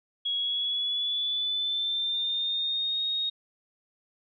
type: tone with pitch glide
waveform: sine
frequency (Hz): 3327 to 3734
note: G#7 to A#7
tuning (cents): +2 to +2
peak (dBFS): -26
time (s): 0.25-3.3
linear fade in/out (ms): 10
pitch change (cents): +200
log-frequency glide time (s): 0.36-3.03
effects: none